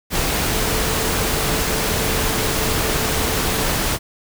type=tone in noise; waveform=sine; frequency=440 Hz; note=A4; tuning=in tune; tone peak=-29 dBFS; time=0.5-3.68 s; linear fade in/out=50 ms; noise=pink; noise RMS=-20 dBFS; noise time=0.1-3.99 s; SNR=-12 dB; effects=none